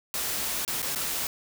white noise with dropouts, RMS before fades -30 dBFS, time 0.14-1.27 s, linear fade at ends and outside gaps 1 ms, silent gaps 0.65-0.678 / 0.82-0.827 / 0.95-0.958 s, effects none

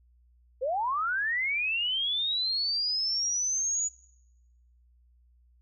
sine linear sweep, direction up, 478.5 to 6900 Hz, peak -26 dBFS, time 0.61-3.89 s, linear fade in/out 20 ms, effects noise-tail reverb RT60 1.0 s tail -24 dB re dry + added 60 Hz sine -59 dBFS peak until 5.61 s

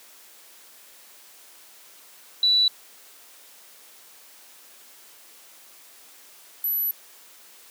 sine tone pair in turn, 3951 / 11840 Hz, B7 / F#9, 0 / 0 cents, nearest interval octave + perfect fifth, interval 1900 cents, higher second, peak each -16 / -22 dBFS, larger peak first, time 2.43-2.68 / 6.64-6.91 s, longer second, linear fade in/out 2 ms, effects white hiss -50 dBFS RMS until 7.7 s + high-pass 300 Hz 12 dB/octave

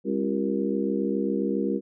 harmonic tone with a mistuned harmonic, 67.4 Hz, C#2, 48 cents flat, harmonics 3 / 4 / 5 / 6 / 7, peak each -28 / -29 / -30 / -31 / -31 dBFS, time 0.04-1.81 s, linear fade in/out 50 ms, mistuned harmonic 6, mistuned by -66 cents, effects none

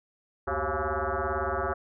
sine tone with frequency modulation, 376.1 Hz, F#4, 28 cents sharp, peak -26 dBFS, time 0.47-1.74 s, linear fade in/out 10 ms, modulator 154 Hz, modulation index 7.2, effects none

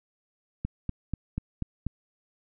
click train, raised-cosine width 5 ms, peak -17 dBFS, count 6, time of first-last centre 0.65-1.867 s, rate 4.11 Hz, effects none

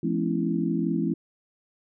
sine tone cluster, 171 / 214 / 253.5 / 278.4 / 330.9 Hz, F3 / A3 / B3 / C#4 / E4, -36 / -48 / +45 / +8 / +7 cents, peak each -28 / -29 / -32 / -30 / -29 dBFS, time 0.03-1.14 s, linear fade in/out 5 ms, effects none

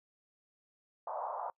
pink band-pass noise, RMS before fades -39 dBFS, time 1.07-1.5 s, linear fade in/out 2 ms, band 610 to 1100 Hz, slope 48 dB/octave, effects noise-tail reverb RT60 0.1 s tail -25 dB re dry

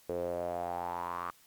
sawtooth tone with band-pass filter sweep, 87.31 Hz, F2, in tune, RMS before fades -36 dBFS, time 0.09-1.31 s, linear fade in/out 5 ms, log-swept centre 470 to 1200 Hz, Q 6.1, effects white hiss -62 dBFS RMS until 1.46 s + MP3 96 kbps

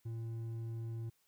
sine tone with hard clipping, 114.2 Hz, A#2, 35 cents flat, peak -40 dBFS, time 0.05-1.1 s, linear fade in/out 10 ms, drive 5 dB, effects white hiss -75 dBFS RMS until 1.27 s

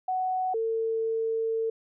sine tone pair in turn, 744 / 449.7 Hz, F#5 / A4, +9 / +38 cents, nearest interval major sixth, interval 871 cents, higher first, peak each -25 dBFS, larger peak neither, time 0.08-0.54 / 0.54-1.7 s, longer second, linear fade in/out 5 ms, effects none

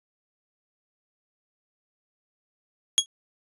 25% pulse tone with exponential decay, 3313 Hz, G#7, 5 cents flat, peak -8 dBFS, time 2.98-3.06 s, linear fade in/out 0 ms, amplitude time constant 16 ms, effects resampled to 24000 Hz

